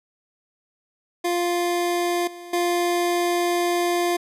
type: tone with level steps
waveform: 25% pulse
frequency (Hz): 349.2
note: F4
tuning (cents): 0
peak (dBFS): -17 / -33 / -16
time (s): 1.24-4.17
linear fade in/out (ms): 10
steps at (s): 2.27 / 2.53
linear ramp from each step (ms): 5
effects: resampled to 32000 Hz